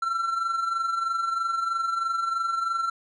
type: tone with amplitude modulation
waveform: triangle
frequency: 1352 Hz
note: E6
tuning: 43 cents sharp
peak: -20 dBFS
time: 0.02-2.9 s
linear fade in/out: 5 ms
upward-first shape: sine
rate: 23.1 Hz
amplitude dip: 55%
effects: resampled to 24000 Hz